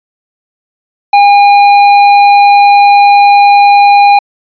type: tone with tanh clipping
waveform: sine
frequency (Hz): 811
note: G#5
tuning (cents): -41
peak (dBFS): -3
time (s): 1.13-4.19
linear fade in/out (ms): 5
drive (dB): 12
effects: resampled to 11025 Hz